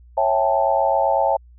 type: chord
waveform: sine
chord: A dominant seventh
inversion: first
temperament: just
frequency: 550 / 660 / 792 / 880 Hz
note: C#5 / E5 / G5 / A5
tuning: -14 / +2 / +18 / 0 cents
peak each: -21 dBFS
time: 0.17-1.37 s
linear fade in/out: 10 ms
effects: added 60 Hz sine -44 dBFS peak until 1.58 s